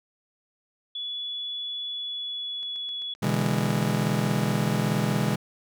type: tone with pitch glide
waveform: sine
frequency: 3417 to 3391 Hz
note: G#7 to G#7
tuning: +49 to +35 cents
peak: -30 dBFS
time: 0.95-3.14 s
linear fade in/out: 5 ms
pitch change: -14 cents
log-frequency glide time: 1.89-2.93 s
type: click train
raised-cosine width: 0.2 ms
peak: -33 dBFS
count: 7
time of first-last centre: 2.63-3.41 s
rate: 7.69 Hz
type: chord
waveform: 40% pulse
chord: E dominant seventh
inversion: second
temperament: just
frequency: 123.61 / 148.33 / 164.81 / 206 Hz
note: B2 / D3 / E3 / G#3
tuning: +2 / +18 / 0 / -14 cents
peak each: -28 / -28 / -29 / -26 dBFS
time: 3.22-5.36 s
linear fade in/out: 10 ms
effects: none